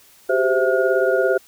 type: tone cluster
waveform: sine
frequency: 381.8 / 399.4 / 520 / 660 / 1432 Hz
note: G4 / G4 / C5 / E5 / F6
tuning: -46 / +32 / -11 / +2 / +43 cents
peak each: -21 / -23 / -19 / -22 / -24 dBFS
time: 0.29-1.38 s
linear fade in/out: 10 ms
effects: white hiss -51 dBFS RMS until 1.47 s